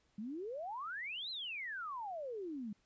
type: exponential two-way sweep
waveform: sine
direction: up then down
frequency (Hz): 198.1 to 4186 to 198.1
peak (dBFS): -40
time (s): 0.18-2.73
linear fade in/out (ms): 5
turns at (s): 1.3
effects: pink hiss -75 dBFS RMS until 2.85 s + resampled to 16000 Hz